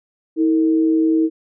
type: tone pair together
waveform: sine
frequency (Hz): 320.7 / 452.1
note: E4 / A4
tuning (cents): -48 / +47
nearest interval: tritone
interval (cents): 595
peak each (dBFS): -13 / -24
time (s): 0.36-1.3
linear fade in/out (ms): 50
effects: none